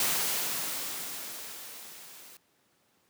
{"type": "noise with level ramp", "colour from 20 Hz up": "white", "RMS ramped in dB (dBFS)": [-27, -51], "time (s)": [0, 2.37], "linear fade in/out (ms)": 2, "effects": ["pink hiss -69 dBFS RMS until 3.09 s", "high-pass 150 Hz 12 dB/octave"]}